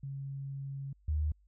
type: tone pair in turn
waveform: sine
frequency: 137.6 / 75.94 Hz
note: C#3 / D#2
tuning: -12 / -41 cents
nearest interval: minor seventh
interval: 1029 cents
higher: first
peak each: -37 / -28 dBFS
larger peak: second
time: 0.03-0.93 / 1.08-1.32 s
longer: first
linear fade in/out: 5 ms
effects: added 50 Hz sine -62 dBFS peak until 1.47 s